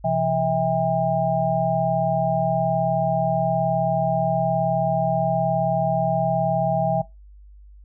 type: tone cluster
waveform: sine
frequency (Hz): 131 / 169.9 / 648 / 803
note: C3 / F3 / E5 / G5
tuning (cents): +2 / -47 / -30 / +41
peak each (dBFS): -27 / -26 / -22 / -24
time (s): 0.04-7.02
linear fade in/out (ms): 10
effects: noise-tail reverb RT60 0.2 s tail -19 dB re dry + added 50 Hz sine -43 dBFS peak until 7.84 s